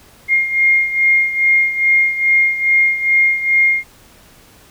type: beating tone pair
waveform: sine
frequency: 2128 / 2130.4 Hz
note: C7 / C7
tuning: +29 / +31 cents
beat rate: 2.4 Hz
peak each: -12 / -17 dBFS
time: 0.28-3.84 s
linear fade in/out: 50 ms
effects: pink hiss -46 dBFS RMS until 4.7 s